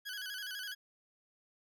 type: tone with vibrato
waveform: 20% pulse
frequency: 1576 Hz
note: G6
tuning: 9 cents sharp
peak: -35 dBFS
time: 0.05-0.75 s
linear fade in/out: 20 ms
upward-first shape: square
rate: 12 Hz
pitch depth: 81 cents each way
effects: none